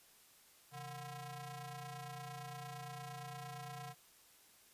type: ring-modulated tone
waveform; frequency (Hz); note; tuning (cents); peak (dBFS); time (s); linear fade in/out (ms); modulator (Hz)
sawtooth; 296.9; D4; +19; -39; 0.71-3.95; 50; 431
effects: white hiss -65 dBFS RMS until 4.73 s + resampled to 32000 Hz